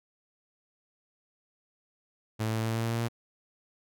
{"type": "tone with pitch steps", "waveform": "sawtooth", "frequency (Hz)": [110, 110.96, 111.92, 112.9, 113.88, 114.87, 115.87, 116.88], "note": ["A2", "A2", "A2", "A2", "A#2", "A#2", "A#2", "A#2"], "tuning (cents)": [0, 15, 30, 45, -40, -25, -10, 5], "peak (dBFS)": -24, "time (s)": [2.39, 3.086], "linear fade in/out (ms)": 20, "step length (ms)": 87, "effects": []}